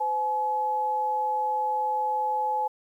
sine tone pair together, 511 / 851.6 Hz, C5 / G#5, -41 / +43 cents, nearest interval major sixth, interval 884 cents, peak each -33 / -24 dBFS, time 0-2.68 s, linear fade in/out 10 ms, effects 10-bit

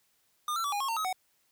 square tone with pitch steps, 1211 / 1344 / 1147 / 818 / 1086 / 911 / 1273 / 745 Hz, D#6 / E6 / D6 / G#5 / C#6 / A#5 / D#6 / F#5, -47 / +33 / -41 / -26 / -36 / -40 / +39 / +12 cents, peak -30 dBFS, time 0.48-1.128 s, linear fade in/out 2 ms, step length 81 ms, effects white hiss -71 dBFS RMS until 1.51 s

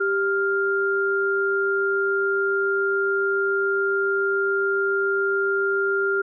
sine tone pair together, 392.9 / 1400 Hz, G4 / F6, +4 / +4 cents, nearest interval octave + minor seventh, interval 2200 cents, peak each -22 dBFS, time 0-6.22 s, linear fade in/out 10 ms, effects none

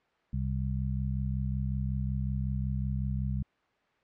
harmonic tone, 65.41 Hz, C2, in tune, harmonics 1 / 2 / 3, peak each -32 / -32 / -36 dBFS, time 0.33-3.43 s, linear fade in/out 5 ms, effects white hiss -69 dBFS RMS until 4.03 s + low-pass 2000 Hz 12 dB/octave

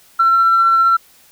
sine tone with tremolo, 1351 Hz, E6, 42 cents sharp, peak -7 dBFS, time 0.19-0.97 s, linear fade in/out 10 ms, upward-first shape triangle, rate 15 Hz, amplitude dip 25%, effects tanh soft clip ceiling -5 dBFS + white hiss -49 dBFS RMS until 1.31 s

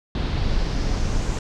brown noise with low-pass filter sweep, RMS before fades -22 dBFS, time 0.15-1.39 s, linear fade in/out 2 ms, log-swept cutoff 3900 to 7100 Hz, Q 2.7, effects none

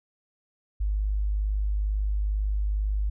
sine tone, 51.1 Hz, G#1, 27 cents flat, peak -23 dBFS, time 0.8-3.1 s, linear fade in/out 10 ms, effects none

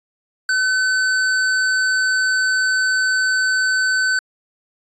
square tone, 1519 Hz, F#6, 45 cents sharp, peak -16 dBFS, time 0.49-4.19 s, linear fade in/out 2 ms, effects resampled to 22050 Hz

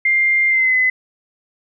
sine tone with pitch glide, 2100 to 2025 Hz, C7 to B6, +6 to +43 cents, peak -12 dBFS, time 0.05-0.9 s, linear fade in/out 5 ms, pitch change -63 cents, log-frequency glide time 0.49-0.76 s, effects none

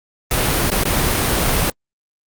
pink noise with dropouts, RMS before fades -17 dBFS, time 0.31-1.7 s, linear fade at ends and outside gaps 2 ms, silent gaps 0.702-0.716 / 0.837-0.853 s, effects Opus 32 kbps

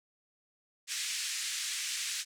white band-pass noise, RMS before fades -36 dBFS, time 0.87-2.25 s, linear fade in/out 50 ms, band 1800 to 8300 Hz, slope 24 dB/octave, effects none

